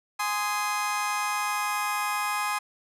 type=chord; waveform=30% pulse; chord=Ab major; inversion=none; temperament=just; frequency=830.6 / 1038.3 / 1245.9 Hz; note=Ab5 / C6 / Eb6; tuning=0 / -14 / +2 cents; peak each=-28 dBFS; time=0.19-2.59 s; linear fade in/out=10 ms; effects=resampled to 32000 Hz